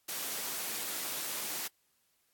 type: high-pass noise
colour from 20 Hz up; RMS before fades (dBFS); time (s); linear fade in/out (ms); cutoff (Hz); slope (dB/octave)
white; -37; 0.08-1.68; 10; 180; 12
effects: white hiss -74 dBFS RMS until 2.33 s + AAC 64 kbps